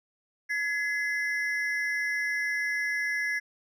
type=ring-modulated tone; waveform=triangle; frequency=1864.7 Hz; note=A#6; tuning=in tune; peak=-22 dBFS; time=0.49-3.4 s; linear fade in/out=20 ms; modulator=177 Hz; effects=none